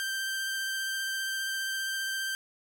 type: tone with vibrato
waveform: sawtooth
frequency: 1568 Hz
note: G6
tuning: in tune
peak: -27 dBFS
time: 0-2.35 s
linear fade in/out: 0 ms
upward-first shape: sine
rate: 15 Hz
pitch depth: 12 cents each way
effects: none